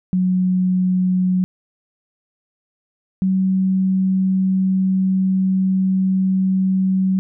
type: tone pair in turn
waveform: sine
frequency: 183.9 / 188.96 Hz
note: F#3 / F#3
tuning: -10 / +37 cents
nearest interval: unison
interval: 47 cents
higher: second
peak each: -14 dBFS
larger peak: neither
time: 0.13-1.44 / 3.22-7.19 s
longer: second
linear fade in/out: 0 ms
effects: none